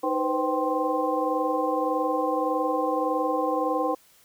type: tone cluster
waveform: sine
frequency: 310.4 / 496.3 / 518 / 779 / 1051 Hz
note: D#4 / B4 / C5 / G5 / C6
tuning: -4 / +8 / -17 / -11 / +7 cents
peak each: -29 dBFS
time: 0.03-3.95 s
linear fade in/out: 10 ms
effects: white hiss -58 dBFS RMS until 4.24 s